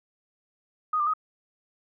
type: tone with pitch steps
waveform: sine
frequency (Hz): 1244 / 1189 / 1257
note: D#6 / D6 / D#6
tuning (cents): -1 / +21 / +17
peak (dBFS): -22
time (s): 0.93-1.137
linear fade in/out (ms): 5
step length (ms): 69
effects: none